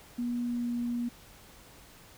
sine tone with pitch glide, 241.1 to 239.3 Hz, B3 to A#3, -41 to +46 cents, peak -29 dBFS, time 0.18-1.09 s, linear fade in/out 10 ms, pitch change -13 cents, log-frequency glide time 0.43-0.68 s, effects pink hiss -54 dBFS RMS until 2.17 s

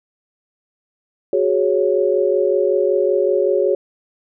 sine chord, F# suspended second, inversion none, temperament equal, 370 / 415.3 / 554.4 Hz, F#4 / G#4 / C#5, 0 / 0 / 0 cents, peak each -18 dBFS, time 1.33-3.75 s, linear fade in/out 2 ms, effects none

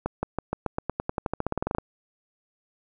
accelerating click train, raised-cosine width 1 ms, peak -12 dBFS, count 21, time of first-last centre 0.06-1.784 s, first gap 170 ms, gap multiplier 0.92, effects none

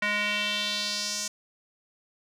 square tone with band-pass filter sweep, 207.7 Hz, G#3, in tune, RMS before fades -29 dBFS, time 0.02-1.28 s, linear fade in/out 5 ms, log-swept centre 2000 to 6500 Hz, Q 2.7, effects none

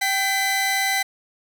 sawtooth tone pair together, 779 / 2013 Hz, G5 / B6, -11 / +33 cents, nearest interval octave + major third, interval 1644 cents, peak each -20 / -18 dBFS, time 0.01-1.03 s, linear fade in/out 10 ms, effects none

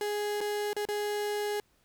35% pulse tone with dropouts, 415.3 Hz, G#4, in tune, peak -28 dBFS, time 0.01-1.6 s, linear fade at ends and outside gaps 1 ms, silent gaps 0.406-0.412 / 0.731-0.765 / 0.853-0.887 s, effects pink hiss -69 dBFS RMS until 1.84 s

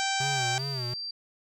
harmonic tone, 780 Hz, G5, 9 cents flat, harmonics 1 / 2 / 3 / 4 / 5 / 6 / 7 / 8 / 9 / 10, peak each -30 / -33 / -35 / -36 / -37 / -38 / -38 / -39 / -40 / -40 dBFS, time 0-0.58 s, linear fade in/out 0 ms
square tone with vibrato, 130 Hz, C3, 11 cents flat, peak -33 dBFS, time 0.2-0.94 s, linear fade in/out 5 ms, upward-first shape sine, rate 2.6 Hz, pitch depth 130 cents each way
sine tone, 4699 Hz, D8, in tune, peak -33 dBFS, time 0.59-1.11 s, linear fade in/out 5 ms
effects none

